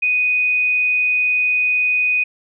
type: tone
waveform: sine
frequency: 2489 Hz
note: D#7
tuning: in tune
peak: -14 dBFS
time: 0.02-2.24 s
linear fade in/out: 10 ms
effects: none